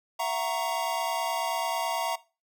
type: chord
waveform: square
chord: F# dominant seventh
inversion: third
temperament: equal with one note detuned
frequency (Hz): 670.8 / 740 / 932.3 / 1108.7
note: E5 / F#5 / A#5 / C#6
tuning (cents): +30 / 0 / 0 / 0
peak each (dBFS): -34 / -35 / -31 / -37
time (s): 0.19-2.16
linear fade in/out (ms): 10
effects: noise-tail reverb RT60 0.3 s tail -19 dB re dry